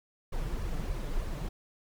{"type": "noise with flanger", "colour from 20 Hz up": "brown", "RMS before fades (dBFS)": -33, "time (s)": [0.32, 1.49], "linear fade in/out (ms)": 10, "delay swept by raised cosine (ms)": [1.7, 6.9], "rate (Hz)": 3.3, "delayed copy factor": 1, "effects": []}